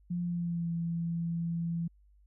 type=tone with pitch glide; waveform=sine; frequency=174.9 to 168.16 Hz; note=F3 to E3; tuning=+3 to +35 cents; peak=-30 dBFS; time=0.1-1.88 s; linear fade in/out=10 ms; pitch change=-68 cents; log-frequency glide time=0.22-0.69 s; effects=added 50 Hz sine -59 dBFS peak until 2.26 s